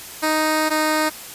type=tone pair in turn; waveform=10% pulse; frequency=311.1 / 309.6 Hz; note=D#4 / D#4; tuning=0 / -9 cents; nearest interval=unison; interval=9 cents; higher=first; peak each=-9 / -9 dBFS; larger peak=neither; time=0.22-0.7 / 0.7-1.1 s; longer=first; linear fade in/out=20 ms; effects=white hiss -36 dBFS RMS until 1.34 s + resampled to 32000 Hz